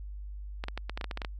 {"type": "clicks", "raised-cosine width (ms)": 0.3, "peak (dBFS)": -19, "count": 11, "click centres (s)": [0.639, 0.684, 0.776, 0.896, 0.975, 1.012, 1.043, 1.112, 1.174, 1.218, 1.248], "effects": ["added 50 Hz sine -38 dBFS peak until 1.39 s"]}